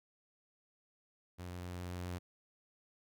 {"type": "tone with level ramp", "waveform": "sawtooth", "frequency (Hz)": 89.2, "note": "F2", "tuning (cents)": 37, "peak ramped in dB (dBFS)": [-40, -35], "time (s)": [1.38, 2.19], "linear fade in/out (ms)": 20, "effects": []}